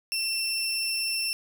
30% pulse tone pair together, 2692 / 5384 Hz, E7 / E8, +36 / +36 cents, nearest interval octave, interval 1200 cents, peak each -27 dBFS, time 0.12-1.33 s, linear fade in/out 0 ms, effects none

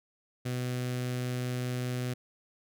sawtooth tone with notch filter, 125 Hz, B2, 21 cents sharp, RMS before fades -33 dBFS, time 0.45-2.14 s, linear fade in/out 10 ms, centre 940 Hz, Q 1.5, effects none

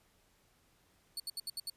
sawtooth tone bursts, 4440 Hz, C#8, 2 cents sharp, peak -34 dBFS, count 6, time 1.17-1.699 s, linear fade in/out 2 ms, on 29 ms, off 71 ms, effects pink hiss -70 dBFS RMS until 1.76 s + resampled to 32000 Hz

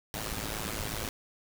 pink noise with amplitude modulation, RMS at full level -32 dBFS, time 0.14-1.09 s, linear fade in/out 0 ms, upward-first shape sine, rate 108 Hz, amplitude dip 80%, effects none

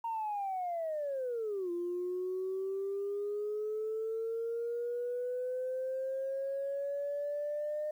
sine linear two-way sweep, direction down then up, 930 to 344.9 to 607 Hz, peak -32 dBFS, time 0.04-7.91 s, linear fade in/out 5 ms, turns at 1.71 s, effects tanh soft clip ceiling -29 dBFS + 11-bit

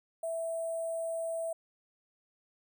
sine tone with sample-and-hold, 660 Hz, E5, 2 cents sharp, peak -32 dBFS, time 0.23-1.53 s, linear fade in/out 5 ms, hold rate 8820 Hz, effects none

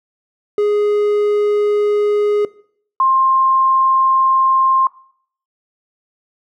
triangle / sine tone pair in turn, 415.3 / 1057.7 Hz, G#4 / C6, 0 / +18 cents, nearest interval octave + major third, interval 1618 cents, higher second, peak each -10 dBFS, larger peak neither, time 0.58-2.45 / 3-4.87 s, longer neither, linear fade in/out 2 ms, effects noise-tail reverb RT60 0.6 s tail -20 dB re dry

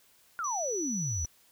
sine exponential sweep, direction down, 1451 to 73 Hz, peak -31 dBFS, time 0.39-1.25 s, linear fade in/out 0 ms
sine tone, 5920 Hz, F#8, in tune, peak -33 dBFS, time 0.44-1.26 s, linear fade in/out 5 ms
effects white hiss -63 dBFS RMS until 1.51 s

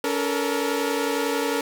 sawtooth tone cluster, 282.9 / 442.5 / 473.5 Hz, C#4 / A4 / A#4, +35 / +10 / +27 cents, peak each -23 dBFS, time 0.04-1.61 s, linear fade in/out 2 ms, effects none

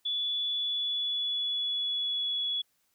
sine tone with pitch glide, 3436 to 3383 Hz, A7 to G#7, -42 to +31 cents, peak -28 dBFS, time 0.05-2.62 s, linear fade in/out 10 ms, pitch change -27 cents, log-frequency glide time 0.46-2.43 s, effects white hiss -73 dBFS RMS until 2.94 s

